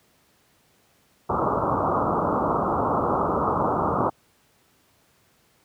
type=low-pass noise; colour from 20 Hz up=white; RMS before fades=-23 dBFS; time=1.29-4.1 s; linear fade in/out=10 ms; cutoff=1300 Hz; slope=96 dB/octave; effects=pink hiss -62 dBFS RMS until 5.64 s + high-pass 80 Hz 12 dB/octave